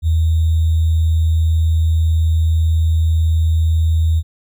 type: tone with sample-and-hold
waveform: sine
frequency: 80.9 Hz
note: E2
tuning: 32 cents flat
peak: -11 dBFS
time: 0.02-4.23 s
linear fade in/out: 50 ms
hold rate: 3675 Hz
effects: none